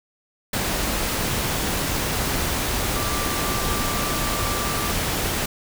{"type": "tone in noise", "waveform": "sine", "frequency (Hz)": 1174.7, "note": "D6", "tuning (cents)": 0, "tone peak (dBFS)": -30, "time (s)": [2.96, 4.92], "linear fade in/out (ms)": 5, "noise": "pink", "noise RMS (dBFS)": -24, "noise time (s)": [0.53, 5.46], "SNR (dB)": -9, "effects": []}